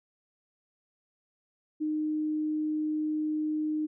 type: tone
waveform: sine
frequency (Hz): 307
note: D#4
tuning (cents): -23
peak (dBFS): -27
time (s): 1.8-3.87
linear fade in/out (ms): 20
effects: none